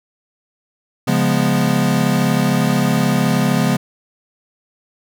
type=chord; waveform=square; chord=C# dominant seventh; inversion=none; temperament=equal; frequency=138.59 / 174.61 / 207.7 / 246.9 Hz; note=C#3 / E#3 / G#3 / B3; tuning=0 / 0 / 0 / 0 cents; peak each=-20 dBFS; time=1.07-3.77 s; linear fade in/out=10 ms; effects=none